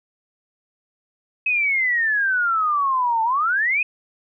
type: exponential two-way sweep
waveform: sine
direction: down then up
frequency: 2567 to 880 to 2567 Hz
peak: -17 dBFS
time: 1.46-3.83 s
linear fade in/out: 5 ms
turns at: 3.23 s
effects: none